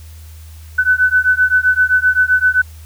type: beating tone pair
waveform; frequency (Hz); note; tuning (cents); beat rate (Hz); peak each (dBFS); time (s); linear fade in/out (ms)
sine; 1500 / 1507.7; F#6 / F#6; +23 / +32; 7.7; -13; 0.78-2.62; 10
effects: added 79 Hz sine -33 dBFS peak until 2.85 s + white hiss -46 dBFS RMS until 2.85 s